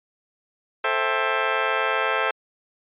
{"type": "chord", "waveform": "15% pulse", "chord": "A minor seventh", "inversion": "none", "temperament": "just", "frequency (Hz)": [440, 528, 660, 792], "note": ["A4", "C5", "E5", "G5"], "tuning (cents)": [0, 16, 2, 18], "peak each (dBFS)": [-20, -20, -21, -23], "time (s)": [0.84, 2.31], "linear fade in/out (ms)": 5, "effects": ["resampled to 8000 Hz"]}